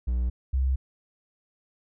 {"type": "tone pair in turn", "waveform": ["triangle", "sine"], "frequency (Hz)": [60.9, 65.73], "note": ["B1", "C2"], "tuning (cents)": [-24, 9], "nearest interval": "minor second", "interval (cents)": 133, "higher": "second", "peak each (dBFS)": -21, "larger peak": "neither", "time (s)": [[0.07, 0.3], [0.53, 0.76]], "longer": "neither", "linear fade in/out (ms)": 10, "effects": []}